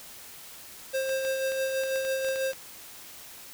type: tone with tremolo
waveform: square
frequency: 531 Hz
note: C5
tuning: 25 cents sharp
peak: -26 dBFS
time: 0.93-2.53 s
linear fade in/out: 20 ms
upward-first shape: sine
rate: 6.1 Hz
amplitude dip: 35%
type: clicks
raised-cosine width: 0.2 ms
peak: -23 dBFS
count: 10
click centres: 1.093 / 1.25 / 1.52 / 1.836 / 1.959 / 2.05 / 2.247 / 2.287 / 2.359 / 2.533 s
effects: white hiss -46 dBFS RMS until 3.53 s